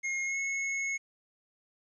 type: tone with pitch glide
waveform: square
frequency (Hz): 2146 to 2184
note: C7 to C#7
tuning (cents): +43 to -26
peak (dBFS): -31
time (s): 0.03-0.98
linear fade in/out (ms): 20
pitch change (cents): +31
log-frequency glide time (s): 0.24-0.38
effects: resampled to 22050 Hz + 11-bit